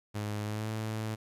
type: tone with pitch glide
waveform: sawtooth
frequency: 104.9 to 109.54 Hz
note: G#2 to A2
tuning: +18 to -7 cents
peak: -29 dBFS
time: 0.14-1.16 s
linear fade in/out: 20 ms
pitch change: +75 cents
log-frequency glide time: 0.43-0.69 s
effects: resampled to 32000 Hz + 11-bit